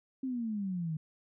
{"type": "exponential sweep", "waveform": "sine", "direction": "down", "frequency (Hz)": [268.7, 153], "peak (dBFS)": -32, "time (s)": [0.23, 0.97], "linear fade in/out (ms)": 5, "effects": []}